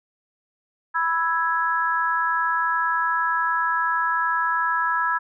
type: chord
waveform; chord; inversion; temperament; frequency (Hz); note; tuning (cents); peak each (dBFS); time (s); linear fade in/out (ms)
sine; E major; second; equal; 987.8 / 1318.5 / 1661.2; B5 / E6 / G#6; 0 / 0 / 0; -24; 0.94-5.19; 20
effects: none